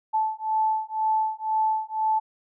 sine beating tone pair, 872 / 874 Hz, A5 / A5, -16 / -12 cents, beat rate 2 Hz, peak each -25 dBFS, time 0.13-2.2 s, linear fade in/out 20 ms, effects none

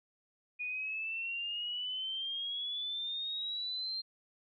sine exponential sweep, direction up, 2453 to 4191 Hz, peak -35 dBFS, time 0.59-4.02 s, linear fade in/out 20 ms, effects none

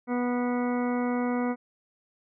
harmonic tone, 245.1 Hz, B3, 13 cents flat, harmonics 1 / 2 / 3 / 4 / 5 / 6 / 8 / 9, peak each -26 / -32 / -36 / -38 / -40 / -42 / -44 / -45 dBFS, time 0.07-1.56 s, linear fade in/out 50 ms, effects none

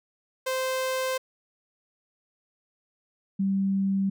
sawtooth / sine tone pair in turn, 520 / 194.78 Hz, C5 / G3, -11 / -11 cents, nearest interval octave + perfect fourth, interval 1700 cents, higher first, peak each -22 / -22 dBFS, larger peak neither, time 0.46-1.18 / 3.39-4.1 s, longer first, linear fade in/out 10 ms, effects none

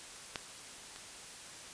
clicks, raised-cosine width 0.2 ms, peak -18 / -30 dBFS, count 2, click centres 0.358 / 0.961 s, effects white hiss -49 dBFS RMS until 1.73 s + resampled to 22050 Hz

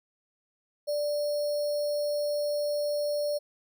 sine tone with sample-and-hold, 587.3 Hz, D5, in tune, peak -26 dBFS, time 0.87-3.39 s, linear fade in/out 20 ms, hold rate 4900 Hz, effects none

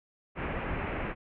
pink low-pass noise, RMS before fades -34 dBFS, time 0.35-1.15 s, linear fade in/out 50 ms, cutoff 2600 Hz, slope 48 dB/octave, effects none

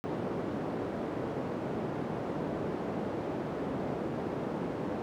white band-pass noise, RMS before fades -35 dBFS, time 0.04-5.02 s, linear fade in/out 0 ms, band 140 to 450 Hz, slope 12 dB/octave, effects none

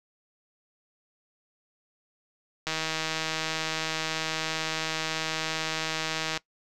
click train, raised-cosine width 0.2 ms, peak -12 dBFS, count 590, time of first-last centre 2.67-6.374 s, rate 159 Hz, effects noise-tail reverb RT60 0.1 s tail -20 dB re dry

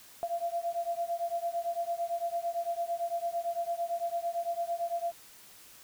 sine beating tone pair, 681 / 689.9 Hz, F5 / F5, -44 / -21 cents, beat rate 8.9 Hz, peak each -33 / -34 dBFS, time 0.23-5.12 s, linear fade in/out 0 ms, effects white hiss -54 dBFS RMS until 5.83 s

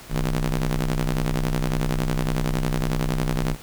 sawtooth ring-modulated tone, 63.5 Hz, B1, 49 cents sharp, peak -14 dBFS, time 0.09-3.57 s, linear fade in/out 50 ms, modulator 89.8 Hz, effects pink hiss -43 dBFS RMS until 3.62 s

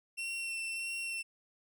40% pulse tone with vibrato, 2711 Hz, E7, 48 cents sharp, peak -35 dBFS, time 0.17-1.23 s, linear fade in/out 20 ms, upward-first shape sine, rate 1.6 Hz, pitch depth 15 cents each way, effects none

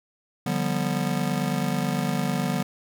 square chord, G dominant seventh, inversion second, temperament just, 147 / 176.4 / 196 / 245 Hz, D3 / F3 / G3 / B3, +2 / +18 / 0 / -14 cents, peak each -30 dBFS, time 0.46-2.63 s, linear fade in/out 5 ms, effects none

